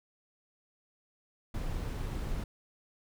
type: noise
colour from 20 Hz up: brown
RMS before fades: -35 dBFS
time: 1.54-2.44 s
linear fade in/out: 5 ms
effects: none